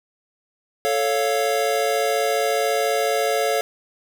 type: chord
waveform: square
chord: A augmented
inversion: none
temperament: equal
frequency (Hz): 440 / 554.4 / 698.5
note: A4 / C#5 / E#5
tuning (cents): 0 / 0 / 0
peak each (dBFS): -24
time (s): 0.85-3.61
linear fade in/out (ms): 0
effects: none